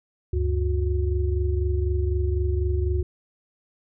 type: tone cluster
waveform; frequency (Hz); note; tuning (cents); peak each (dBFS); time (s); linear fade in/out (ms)
sine; 71.6 / 95.6 / 363.3; D2 / G2 / F#4; -43 / -43 / -32; -22 / -27 / -29; 0.33-3.03; 5
effects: none